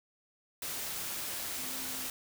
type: tone in noise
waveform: sine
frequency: 260.1 Hz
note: C4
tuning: 10 cents flat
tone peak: -49 dBFS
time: 1.58-2.08 s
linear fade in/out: 2 ms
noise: white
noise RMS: -38 dBFS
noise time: 0.62-2.1 s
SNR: -14 dB
effects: none